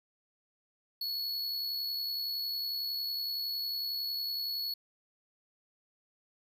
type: tone with amplitude modulation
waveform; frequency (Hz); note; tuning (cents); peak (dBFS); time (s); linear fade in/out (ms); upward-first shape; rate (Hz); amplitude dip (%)
square; 4385; C#8; -20; -32; 1.01-4.74; 5; sine; 70.9; 30
effects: 11-bit